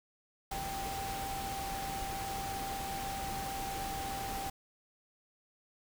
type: tone in noise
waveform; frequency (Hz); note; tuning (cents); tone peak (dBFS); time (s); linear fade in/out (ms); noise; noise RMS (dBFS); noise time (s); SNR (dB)
sine; 784; G5; 0; -38; 0.51-4.5; 5; pink; -41; 0.51-4.5; 0
effects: none